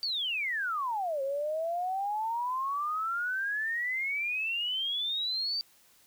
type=exponential two-way sweep; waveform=sine; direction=down then up; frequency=4673 to 534 to 4673 Hz; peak=-29 dBFS; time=0.03-5.61 s; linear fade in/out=0 ms; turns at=1.22 s; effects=white hiss -62 dBFS RMS until 6.06 s